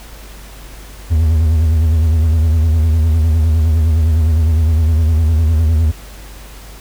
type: tone with vibrato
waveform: triangle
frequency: 79.9 Hz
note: D#2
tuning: 47 cents sharp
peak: -7 dBFS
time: 1.1-5.92 s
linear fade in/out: 20 ms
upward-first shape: sine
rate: 9.8 Hz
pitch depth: 83 cents each way
effects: added 50 Hz sine -33 dBFS peak until 6.8 s + pink hiss -38 dBFS RMS until 6.8 s

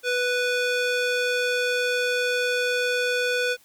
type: tone with band-pass filter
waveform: square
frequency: 493.9 Hz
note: B4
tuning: in tune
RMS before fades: -24 dBFS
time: 0.03-3.57 s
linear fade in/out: 50 ms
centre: 2300 Hz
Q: 0.62
effects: white hiss -57 dBFS RMS until 3.64 s

